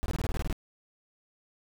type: noise bursts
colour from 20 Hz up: brown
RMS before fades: -29 dBFS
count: 10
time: 0.03-0.527 s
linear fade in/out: 0 ms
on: 29 ms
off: 23 ms
effects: none